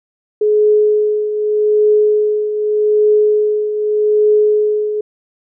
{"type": "tone with tremolo", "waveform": "sine", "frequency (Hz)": 422.9, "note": "G#4", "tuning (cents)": 31, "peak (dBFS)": -7, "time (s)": [0.41, 5.01], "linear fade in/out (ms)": 5, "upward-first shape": "triangle", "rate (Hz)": 0.83, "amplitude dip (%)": 65, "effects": []}